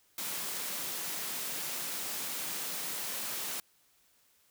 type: high-pass noise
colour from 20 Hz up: white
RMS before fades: -37 dBFS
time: 0.18-3.6 s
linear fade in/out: 2 ms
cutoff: 130 Hz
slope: 96 dB/octave
effects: white hiss -68 dBFS RMS until 4.5 s